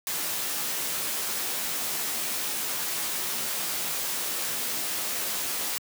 white noise with comb filter, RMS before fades -30 dBFS, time 0.07-5.78 s, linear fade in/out 0 ms, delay 15 ms, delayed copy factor -0.5, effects high-pass 150 Hz 12 dB/octave

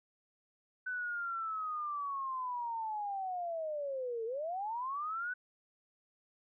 sine linear two-way sweep, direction down then up, 1511 to 440 to 1511 Hz, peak -35 dBFS, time 0.86-5.34 s, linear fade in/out 10 ms, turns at 4.25 s, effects none

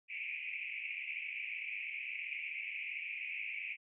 pink band-pass noise, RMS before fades -42 dBFS, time 0.08-3.77 s, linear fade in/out 50 ms, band 2200 to 2600 Hz, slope 96 dB/octave, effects none

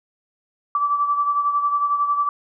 sine beating tone pair, 1158 / 1169 Hz, D6 / D6, -25 / -8 cents, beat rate 11 Hz, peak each -18 / -26 dBFS, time 0.75-2.29 s, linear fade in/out 2 ms, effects none

